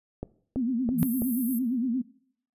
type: click train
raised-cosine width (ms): 2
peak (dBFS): -19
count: 4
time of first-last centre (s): 0.23-1.22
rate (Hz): 3.03
type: tone with vibrato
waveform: sine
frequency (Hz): 245.5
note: B3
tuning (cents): -10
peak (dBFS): -24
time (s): 0.56-2.02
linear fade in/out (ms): 10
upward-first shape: sine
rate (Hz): 8.7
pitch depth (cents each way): 150
type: tone with exponential growth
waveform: sine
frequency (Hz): 167.1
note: E3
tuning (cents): +24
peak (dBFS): -17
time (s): 0.89-1.03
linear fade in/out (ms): 0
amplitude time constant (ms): 30
type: high-pass noise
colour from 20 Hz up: white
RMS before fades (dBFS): -33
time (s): 0.98-1.59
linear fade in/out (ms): 10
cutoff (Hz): 11000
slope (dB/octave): 48
effects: noise-tail reverb RT60 0.6 s tail -19 dB re dry + resampled to 32000 Hz